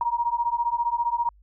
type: beating tone pair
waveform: sine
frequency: 939 / 954 Hz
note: A#5 / A#5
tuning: +12 / +40 cents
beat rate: 15 Hz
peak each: -25 dBFS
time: 0.01-1.29 s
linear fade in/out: 2 ms
effects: added 50 Hz sine -52 dBFS peak until 1.42 s